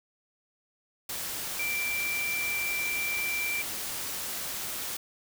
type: tone in noise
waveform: sine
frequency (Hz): 2349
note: D7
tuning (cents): 0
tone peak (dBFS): -29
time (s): 1.59-3.62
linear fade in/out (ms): 5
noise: white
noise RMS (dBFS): -35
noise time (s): 1.09-4.97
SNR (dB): +3
effects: none